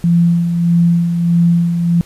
sine tone with tremolo, 170.8 Hz, F3, 38 cents flat, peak -7 dBFS, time 0.04-2.01 s, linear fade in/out 0 ms, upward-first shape sine, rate 1.6 Hz, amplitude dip 50%, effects pink hiss -43 dBFS RMS until 2.05 s + resampled to 32000 Hz

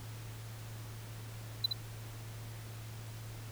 triangle tone with echo, 4003 Hz, B7, 23 cents sharp, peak -24 dBFS, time 1.64-1.66 s, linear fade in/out 5 ms, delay 69 ms, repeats 1, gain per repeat -5 dB, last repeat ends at 1.729 s, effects added 111 Hz sine -44 dBFS peak until 3.51 s + pink hiss -52 dBFS RMS until 3.51 s

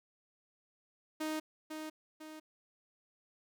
sawtooth tone with echo, 311.1 Hz, D#4, in tune, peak -31 dBFS, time 1.2-1.4 s, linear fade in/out 10 ms, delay 500 ms, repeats 2, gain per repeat -6 dB, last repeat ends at 2.4 s, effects none

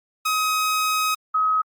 sawtooth / sine tone pair in turn, 1265 / 1270.9 Hz, D#6 / D#6, +28 / +36 cents, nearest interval unison, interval 8 cents, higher second, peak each -16 / -17 dBFS, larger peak first, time 0.25-1.15 / 1.34-1.62 s, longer first, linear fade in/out 10 ms, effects Opus 48 kbps

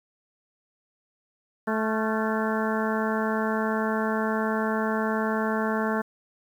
harmonic tone with a mistuned harmonic, 218.6 Hz, A3, 11 cents flat, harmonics 1 / 2 / 3 / 4 / 5 / 6 / 7 / 8, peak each -27 / -30 / -32 / -33 / -34 / -35 / -35 / -36 dBFS, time 1.67-6.02 s, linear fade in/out 10 ms, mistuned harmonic 6, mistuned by +77 cents, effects 9-bit

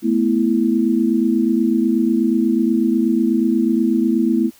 sine chord, A suspended second, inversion none, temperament equal with one note detuned, 218.7 / 246.9 / 329.6 Hz, A3 / B3 / E4, -10 / 0 / 0 cents, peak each -18 dBFS, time 0.02-4.51 s, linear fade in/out 50 ms, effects white hiss -50 dBFS RMS until 4.59 s

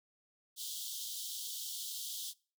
pink high-pass noise, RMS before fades -42 dBFS, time 0.56-2.34 s, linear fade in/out 50 ms, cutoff 3100 Hz, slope 96 dB/octave, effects noise-tail reverb RT60 0.4 s tail -24 dB re dry

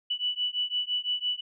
sine beating tone pair, 2960 / 2965.9 Hz, F#7 / F#7, 0 / +3 cents, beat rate 5.9 Hz, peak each -30 / -30 dBFS, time 0.1-1.41 s, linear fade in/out 10 ms, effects none

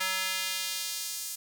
square tone with high-pass filter sweep, 188 Hz, F#3, 28 cents sharp, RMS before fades -33 dBFS, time 0-1.36 s, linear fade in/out 10 ms, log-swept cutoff 1600 to 7200 Hz, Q 0.92, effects none

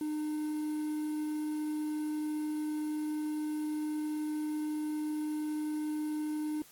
triangle tone with quantisation, 304.2 Hz, D#4, 39 cents flat, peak -30 dBFS, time 0.01-6.62 s, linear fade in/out 2 ms, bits 9, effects white hiss -58 dBFS RMS until 6.71 s + AAC 64 kbps

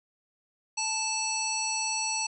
harmonic tone with a mistuned harmonic, 880 Hz, A5, in tune, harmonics 1 / 3 / 5 / 7 / 9, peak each -34 / -34 / -34 / -34 / -34 dBFS, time 0.77-2.27 s, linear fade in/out 10 ms, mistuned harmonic 7, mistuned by -92 cents, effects none

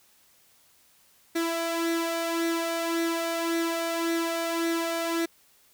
sawtooth tone with flanger, 333.1 Hz, E4, 18 cents sharp, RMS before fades -28 dBFS, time 1.35-5.26 s, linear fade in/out 10 ms, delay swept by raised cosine 0.5 to 1.7 ms, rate 1.8 Hz, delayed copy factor +0.55, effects white hiss -61 dBFS RMS until 5.73 s

